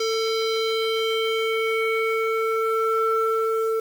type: tone with low-pass filter sweep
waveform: square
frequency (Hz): 446.5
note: A4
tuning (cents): +25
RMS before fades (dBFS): -23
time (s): 0-3.8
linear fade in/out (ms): 5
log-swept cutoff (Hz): 5200 to 1000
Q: 3.3
effects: 7-bit